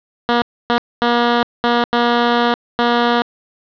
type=tone bursts at uneven times; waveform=10% pulse; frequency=238.5 Hz; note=A#3; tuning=40 cents sharp; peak=-4 dBFS; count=6; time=0.29-0.42 / 0.7-0.78 / 1.02-1.43 / 1.64-1.84 / 1.93-2.54 / 2.79-3.22 s; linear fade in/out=0 ms; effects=resampled to 11025 Hz + 7-bit